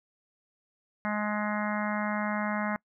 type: harmonic tone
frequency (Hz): 210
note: G#3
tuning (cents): +19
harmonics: 1 / 3 / 4 / 5 / 6 / 7 / 8 / 9 / 10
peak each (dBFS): -31 / -36 / -37 / -38 / -39 / -39 / -40 / -41 / -41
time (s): 1.05-2.76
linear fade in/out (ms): 0
effects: noise-tail reverb RT60 0.1 s tail -25 dB re dry